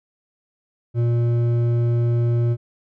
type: tone with hard clipping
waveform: sine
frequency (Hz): 118.5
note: A#2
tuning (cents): +29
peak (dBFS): -18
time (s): 0.94-2.57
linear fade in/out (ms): 50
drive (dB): 8
effects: none